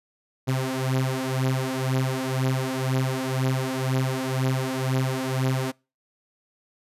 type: beating tone pair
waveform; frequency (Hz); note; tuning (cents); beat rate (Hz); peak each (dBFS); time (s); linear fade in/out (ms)
sawtooth; 130 / 132; C3 / C3; -11 / +16; 2; -22; 0.47-5.72; 20
effects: noise-tail reverb RT60 0.3 s tail -26 dB re dry + resampled to 32000 Hz